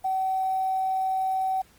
sine tone with quantisation, 760 Hz, F#5, 46 cents sharp, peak -23 dBFS, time 0.04-1.62 s, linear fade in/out 10 ms, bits 8, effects pink hiss -58 dBFS RMS until 1.78 s + Opus 24 kbps

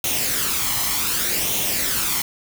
white noise with flanger, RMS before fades -22 dBFS, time 0.04-2.22 s, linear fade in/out 2 ms, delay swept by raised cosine 0.31 to 0.98 ms, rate 0.66 Hz, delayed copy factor +0.55, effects none

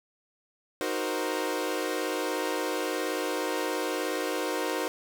sawtooth chord, C half-diminished seventh, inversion first, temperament equal, 311.1 / 370 / 466.2 / 523.3 Hz, Eb4 / Gb4 / Bb4 / C5, 0 / 0 / 0 / 0 cents, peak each -30 dBFS, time 0.81-4.88 s, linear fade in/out 0 ms, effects none

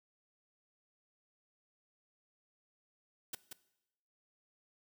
white noise with echo, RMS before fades -40 dBFS, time 3.33-3.35 s, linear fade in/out 5 ms, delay 180 ms, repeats 1, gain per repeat -6 dB, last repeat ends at 3.53 s, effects noise-tail reverb RT60 0.9 s tail -18 dB re dry

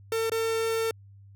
45% pulse tone with dropouts, 450.8 Hz, A4, 42 cents sharp, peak -25 dBFS, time 0.12-0.91 s, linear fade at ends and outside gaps 2 ms, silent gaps 0.297-0.318 s, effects added 99 Hz sine -48 dBFS peak until 1.35 s

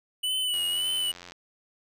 square tone with vibrato, 2960 Hz, F#7, in tune, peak -26 dBFS, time 0.23-1.12 s, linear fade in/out 10 ms, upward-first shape sine, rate 1.8 Hz, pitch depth 50 cents each way
click train, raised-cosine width 0.2 ms, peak -26 dBFS, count 70, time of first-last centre 0.54-1.321 s, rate 88.4 Hz
effects none

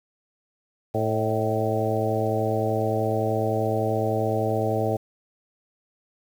harmonic tone with a mistuned harmonic, 110 Hz, A2, in tune, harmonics 1 / 2 / 3 / 4 / 5 / 6 / 7, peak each -27 / -32 / -31 / -28 / -29 / -29 / -30 dBFS, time 0.94-4.97 s, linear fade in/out 10 ms, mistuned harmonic 6, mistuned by -44 cents, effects 8-bit

